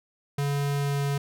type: tone with pitch glide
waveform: square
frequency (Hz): 142.1 to 141.2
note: C#3 to C#3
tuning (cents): +43 to +32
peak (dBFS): -25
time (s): 0.38-1.18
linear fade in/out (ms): 5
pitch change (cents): -11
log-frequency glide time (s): 0.76-1.03
effects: none